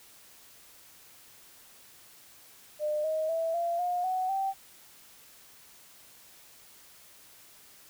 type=tone with pitch steps; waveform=sine; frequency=603 / 629 / 656.1 / 684.3 / 713.8 / 744.5 / 776.6 Hz; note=D5 / D#5 / E5 / F5 / F5 / F#5 / G5; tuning=+46 / +19 / -8 / -35 / +38 / +11 / -16 cents; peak=-27 dBFS; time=2.79-4.54 s; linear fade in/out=50 ms; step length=250 ms; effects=white hiss -55 dBFS RMS until 7.89 s